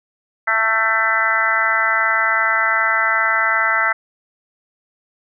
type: harmonic tone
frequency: 222.6 Hz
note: A3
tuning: 20 cents sharp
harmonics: 3 / 4 / 5 / 6 / 7 / 8 / 9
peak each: -27 / -25 / -29 / -19 / -21 / -24 / -19 dBFS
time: 0.47-3.93 s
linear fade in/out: 10 ms
effects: none